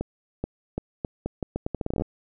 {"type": "accelerating click train", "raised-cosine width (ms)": 2, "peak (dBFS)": -14, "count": 18, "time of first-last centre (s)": [0.01, 2.02], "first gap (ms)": 430, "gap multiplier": 0.79, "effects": []}